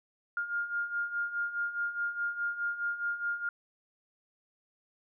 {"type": "beating tone pair", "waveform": "sine", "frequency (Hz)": [1408, 1412.8], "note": ["F6", "F6"], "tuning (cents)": [14, 20], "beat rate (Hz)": 4.8, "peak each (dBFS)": [-37, -32], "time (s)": [0.37, 3.49], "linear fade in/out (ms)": 2, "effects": []}